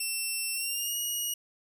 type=tone with pitch glide; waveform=10% pulse; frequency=2700 to 2894 Hz; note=E7 to F#7; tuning=+41 to -39 cents; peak=-22 dBFS; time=0-1.34 s; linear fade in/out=5 ms; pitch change=+120 cents; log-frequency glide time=0.54-0.97 s; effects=none